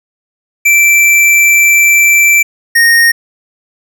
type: tone pair in turn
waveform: square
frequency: 2338 / 1855.7 Hz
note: D7 / A#6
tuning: -8 / -8 cents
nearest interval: major third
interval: 400 cents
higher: first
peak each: -5 dBFS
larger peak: neither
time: 0.65-2.43 / 2.75-3.12 s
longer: first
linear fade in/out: 10 ms
effects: none